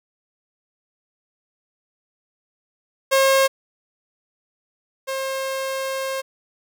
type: tone pair in turn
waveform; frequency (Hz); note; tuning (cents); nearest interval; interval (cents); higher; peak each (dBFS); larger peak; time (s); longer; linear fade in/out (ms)
sawtooth; 538 / 534; C5 / C5; +48 / +35; unison; 13; first; -10 / -20; first; 3.11-3.48 / 5.07-6.22; second; 20
effects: none